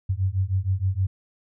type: beating tone pair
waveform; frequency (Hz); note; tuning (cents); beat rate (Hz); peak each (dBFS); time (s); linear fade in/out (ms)
sine; 92 / 98.4; F#2 / G2; -9 / +7; 6.4; -24; 0.09-1.07; 10
effects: none